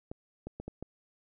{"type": "clicks", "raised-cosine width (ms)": 2, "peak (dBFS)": -26, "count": 5, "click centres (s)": [0.115, 0.47, 0.6, 0.68, 0.826], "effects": []}